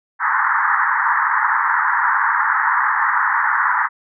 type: band-pass noise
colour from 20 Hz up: pink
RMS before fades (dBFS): -17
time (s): 0.19-3.89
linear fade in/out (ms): 50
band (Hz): 870 to 1900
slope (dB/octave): 96
effects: none